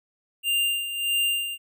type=tone with tremolo; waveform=square; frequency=2794 Hz; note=F7; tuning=in tune; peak=-21 dBFS; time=0.43-1.58 s; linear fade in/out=50 ms; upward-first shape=sine; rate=1.6 Hz; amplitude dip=65%; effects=none